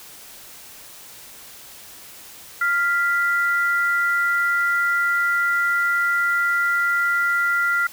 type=tone pair together; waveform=sine; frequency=1396.9 / 1975.5 Hz; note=F6 / B6; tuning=0 / 0 cents; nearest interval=tritone; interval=600 cents; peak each=-18 / -24 dBFS; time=2.61-7.87 s; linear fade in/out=5 ms; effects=white hiss -42 dBFS RMS until 7.92 s